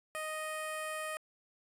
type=tone with notch filter; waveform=10% pulse; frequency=622.3 Hz; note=D#5; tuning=in tune; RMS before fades=-39 dBFS; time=0.15-1.17 s; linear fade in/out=0 ms; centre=3900 Hz; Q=0.99; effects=resampled to 32000 Hz